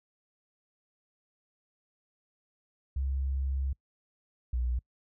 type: tone pair in turn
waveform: sine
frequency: 67.4 / 61 Hz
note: C#2 / B1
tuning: -48 / -21 cents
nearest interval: major second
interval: 173 cents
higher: first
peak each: -28 / -27 dBFS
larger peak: second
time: 2.96-3.73 / 4.53-4.79 s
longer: first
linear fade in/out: 5 ms
effects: noise-tail reverb RT60 0.1 s tail -25 dB re dry